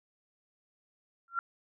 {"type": "tone with exponential growth", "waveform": "sine", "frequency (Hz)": 1373, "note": "F6", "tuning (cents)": -30, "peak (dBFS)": -24, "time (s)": [1.28, 1.39], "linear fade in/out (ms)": 1, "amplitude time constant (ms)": 22, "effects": []}